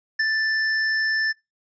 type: tone with ADSR envelope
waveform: square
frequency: 1763 Hz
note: A6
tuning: 3 cents sharp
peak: -18 dBFS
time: 0.19-1.33 s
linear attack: 9 ms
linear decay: 22 ms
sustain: -3 dB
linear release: 22 ms
effects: noise-tail reverb RT60 0.2 s tail -23 dB re dry + resampled to 16000 Hz